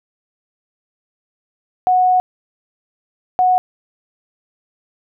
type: tone bursts at uneven times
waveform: sine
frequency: 735 Hz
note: F#5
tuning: 12 cents flat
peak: -10 dBFS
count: 2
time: 1.87-2.2 / 3.39-3.58 s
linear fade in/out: 0 ms
effects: none